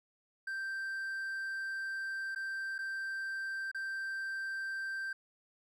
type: tone with dropouts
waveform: triangle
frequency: 1568 Hz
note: G6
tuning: in tune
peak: -34 dBFS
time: 0.47-5.13 s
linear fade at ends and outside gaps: 5 ms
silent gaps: 2.349-2.359 / 2.782-2.788 / 3.715-3.746 s
effects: none